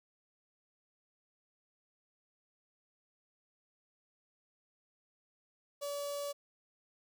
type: tone with notch filter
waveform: sawtooth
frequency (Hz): 572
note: D5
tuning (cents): -46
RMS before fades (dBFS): -39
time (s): 5.81-6.33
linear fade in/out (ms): 20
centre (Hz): 1900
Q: 0.62
effects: none